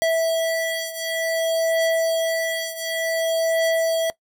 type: beating tone pair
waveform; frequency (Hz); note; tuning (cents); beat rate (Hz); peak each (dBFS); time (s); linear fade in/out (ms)
square; 655 / 655.55; E5 / E5; -11 / -10; 0.55; -22 / -25; 0.02-4.1; 0
effects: noise-tail reverb RT60 0.1 s tail -19 dB re dry